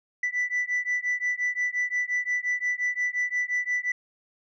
sine beating tone pair, 1975.5 / 1981.2 Hz, B6 / B6, 0 / +5 cents, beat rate 5.7 Hz, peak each -26 dBFS, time 0.23-3.92 s, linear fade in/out 5 ms, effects tanh soft clip ceiling -21 dBFS

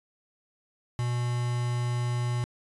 triangle tone with quantisation, 121.3 Hz, B2, 31 cents flat, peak -24 dBFS, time 0.99-2.44 s, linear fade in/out 0 ms, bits 6, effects resampled to 24000 Hz

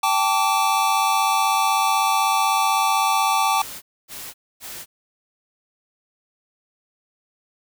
square chord, G suspended second, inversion none, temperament equal with one note detuned, 784 / 880 / 1156.5 Hz, G5 / A5 / D6, 0 / 0 / -27 cents, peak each -23 / -22 / -22 dBFS, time 0.03-3.62 s, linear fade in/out 5 ms
white noise bursts, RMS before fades -35 dBFS, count 3, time 3.56-4.86 s, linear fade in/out 50 ms, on 260 ms, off 260 ms
effects none

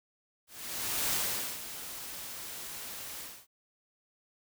white noise with ADSR envelope, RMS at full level -30 dBFS, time 0.47-3.47 s, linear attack 650 ms, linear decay 470 ms, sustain -12 dB, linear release 270 ms, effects none

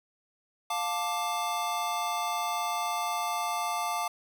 square chord, D minor, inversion first, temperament just, 704.8 / 881 / 1174.7 Hz, F5 / A5 / D6, +16 / +2 / 0 cents, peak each -34 dBFS, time 0.7-4.08 s, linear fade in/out 5 ms, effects none

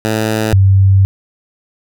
10% pulse / sine tone pair in turn, 109.3 / 96.76 Hz, A2 / G2, -11 / -22 cents, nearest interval major second, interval 211 cents, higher first, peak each -5 dBFS, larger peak neither, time 0.05-0.53 / 0.53-1.05 s, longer second, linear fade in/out 0 ms, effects none

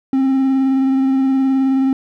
triangle tone with vibrato, 266.5 Hz, C4, 32 cents sharp, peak -10 dBFS, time 0.13-1.93 s, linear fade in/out 2 ms, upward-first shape triangle, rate 19 Hz, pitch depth 24 cents each way, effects none

